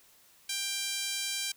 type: tone with high-pass filter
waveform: 5% pulse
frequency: 790 Hz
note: G5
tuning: 13 cents sharp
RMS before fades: -34 dBFS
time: 0.49-1.52 s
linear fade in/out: 5 ms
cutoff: 2400 Hz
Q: 1.1
effects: white hiss -61 dBFS RMS until 1.56 s